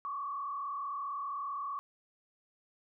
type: tone with frequency modulation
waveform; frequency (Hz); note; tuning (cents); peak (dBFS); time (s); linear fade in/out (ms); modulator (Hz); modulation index
sine; 1131; C#6; +34; -35; 0.05-1.79; 0; 35.4; 1.2
effects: none